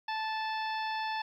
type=harmonic tone; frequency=876 Hz; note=A5; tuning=8 cents flat; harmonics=1 / 2 / 3 / 4 / 5 / 6; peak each=-33 / -39 / -43 / -45 / -47 / -49 dBFS; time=0.08-1.22 s; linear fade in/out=5 ms; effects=11-bit